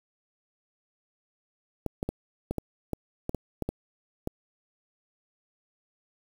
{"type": "clicks", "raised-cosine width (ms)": 2, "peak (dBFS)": -16, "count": 11, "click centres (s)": [1.863, 2.029, 2.09, 2.51, 2.583, 2.933, 3.294, 3.347, 3.623, 3.69, 4.274], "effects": ["7-bit"]}